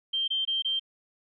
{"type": "tone bursts", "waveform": "sine", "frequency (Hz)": 3149, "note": "G7", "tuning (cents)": 7, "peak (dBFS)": -25, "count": 4, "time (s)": [0.13, 0.796], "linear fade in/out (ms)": 10, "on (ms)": 150, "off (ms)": 22, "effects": []}